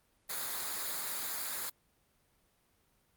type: noise with comb filter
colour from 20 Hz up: white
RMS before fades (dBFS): -37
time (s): 0.29-1.7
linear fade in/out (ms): 10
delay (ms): 0.35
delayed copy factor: -0.6
effects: pink hiss -72 dBFS RMS until 3.16 s + Opus 32 kbps